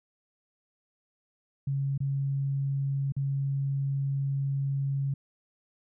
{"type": "tone with dropouts", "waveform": "sine", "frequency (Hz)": 138, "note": "C#3", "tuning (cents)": -7, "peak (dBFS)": -26, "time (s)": [1.67, 5.14], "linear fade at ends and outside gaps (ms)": 5, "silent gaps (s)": [[1.978, 2.003], [3.122, 3.165]], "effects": []}